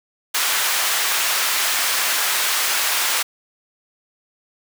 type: high-pass noise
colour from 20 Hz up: pink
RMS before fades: -20 dBFS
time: 0.34-3.23 s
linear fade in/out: 10 ms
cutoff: 1200 Hz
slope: 12 dB/octave
effects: none